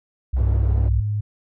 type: tone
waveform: sine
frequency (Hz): 64.1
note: C2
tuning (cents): -35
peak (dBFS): -17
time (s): 0.33-1.01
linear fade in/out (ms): 10
type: band-pass noise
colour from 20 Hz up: pink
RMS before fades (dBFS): -36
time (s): 0.36-0.89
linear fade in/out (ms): 10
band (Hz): 120 to 590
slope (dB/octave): 12
type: tone with pitch glide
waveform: sine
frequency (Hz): 99.6 to 104.55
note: G2 to G#2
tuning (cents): +28 to +12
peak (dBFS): -20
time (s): 0.4-1.21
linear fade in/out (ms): 10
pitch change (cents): +84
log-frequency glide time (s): 0.82-0.98
effects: none